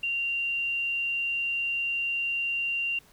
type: tone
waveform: sine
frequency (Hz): 2770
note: F7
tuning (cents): -15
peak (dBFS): -26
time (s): 0.03-2.99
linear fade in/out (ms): 5
effects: pink hiss -58 dBFS RMS until 3.12 s